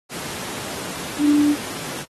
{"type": "tone in noise", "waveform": "sine", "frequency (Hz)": 293.7, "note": "D4", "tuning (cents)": 0, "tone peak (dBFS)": -13, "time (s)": [1.18, 1.56], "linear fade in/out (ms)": 50, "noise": "pink", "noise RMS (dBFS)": -30, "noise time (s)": [0.09, 2.06], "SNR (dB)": 14, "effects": ["high-pass 150 Hz 12 dB/octave", "AAC 32 kbps"]}